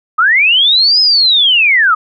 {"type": "linear two-way sweep", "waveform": "sine", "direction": "up then down", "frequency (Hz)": [1208, 5140, 1208], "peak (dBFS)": -6, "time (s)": [0.18, 1.95], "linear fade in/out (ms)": 10, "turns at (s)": 1.01, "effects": []}